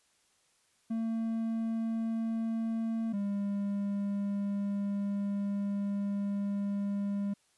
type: tone pair in turn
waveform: triangle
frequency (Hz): 225.7 / 201.1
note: A3 / G3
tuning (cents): +44 / +44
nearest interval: major second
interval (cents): 200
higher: first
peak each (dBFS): -28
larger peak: neither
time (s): 0.9-3.13 / 3.13-7.34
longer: second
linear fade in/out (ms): 10
effects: white hiss -70 dBFS RMS until 7.57 s + resampled to 24000 Hz